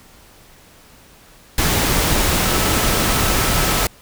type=tone in noise; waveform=sine; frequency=1304 Hz; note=E6; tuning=19 cents flat; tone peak=-28 dBFS; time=2.46-3.85 s; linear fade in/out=2 ms; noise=pink; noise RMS=-17 dBFS; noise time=1.58-3.87 s; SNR=-14 dB; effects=pink hiss -47 dBFS RMS until 4.01 s